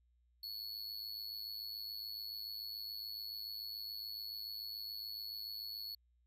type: tone with amplitude modulation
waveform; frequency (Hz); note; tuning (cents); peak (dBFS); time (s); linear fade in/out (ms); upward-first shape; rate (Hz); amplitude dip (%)
square; 4398; C#8; -14; -40; 0.43-5.95; 5; sine; 107; 70
effects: added 60 Hz sine -70 dBFS peak until 6.26 s